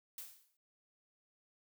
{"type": "noise with exponential decay", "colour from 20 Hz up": "blue", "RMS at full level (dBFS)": -44, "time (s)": [0.18, 0.57], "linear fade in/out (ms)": 2, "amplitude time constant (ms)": 83, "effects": []}